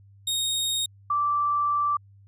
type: tone pair in turn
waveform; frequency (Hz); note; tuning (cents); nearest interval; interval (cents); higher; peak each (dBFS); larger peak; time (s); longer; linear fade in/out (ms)
sawtooth / sine; 3729 / 1168.5; A#7 / D6; 0 / -9; octave + minor sixth; 2009; first; -21; neither; 0.27-0.86 / 1.1-1.97; second; 5
effects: added 99 Hz sine -50 dBFS peak until 2.27 s + resampled to 32000 Hz